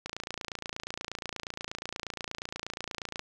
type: click train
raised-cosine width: 0.2 ms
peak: -18 dBFS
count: 90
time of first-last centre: 0.06-3.194 s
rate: 28.4 Hz
effects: none